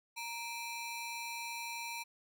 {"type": "ring-modulated tone", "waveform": "sawtooth", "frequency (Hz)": 1645, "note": "G#6", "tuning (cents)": -17, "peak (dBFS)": -33, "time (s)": [0.16, 2.04], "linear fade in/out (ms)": 20, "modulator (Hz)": 714, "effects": []}